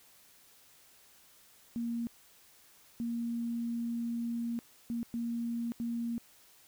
sine tone bursts at uneven times, 234.1 Hz, A#3, 8 cents sharp, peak -32 dBFS, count 5, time 1.76-2.07 / 3-4.59 / 4.9-5.03 / 5.14-5.72 / 5.8-6.18 s, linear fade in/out 0 ms, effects white hiss -61 dBFS RMS until 6.67 s

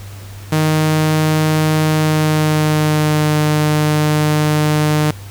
sawtooth tone with pitch glide, 155.56 to 151.66 Hz, D#3 to D#3, 0 to -44 cents, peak -8 dBFS, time 0.52-5.11 s, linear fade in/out 5 ms, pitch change -44 cents, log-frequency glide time 1.87-3.35 s, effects added 99 Hz sine -30 dBFS peak until 5.3 s + pink hiss -39 dBFS RMS until 5.3 s

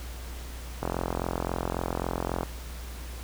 click train, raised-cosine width 1 ms, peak -14 dBFS, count 71, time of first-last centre 0.83-2.432 s, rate 43.7 Hz, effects added 60 Hz sine -37 dBFS peak until 3.23 s + pink hiss -45 dBFS RMS until 3.23 s

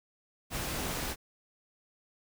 pink noise, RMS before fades -35 dBFS, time 0.5-1.16 s, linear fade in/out 50 ms, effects none

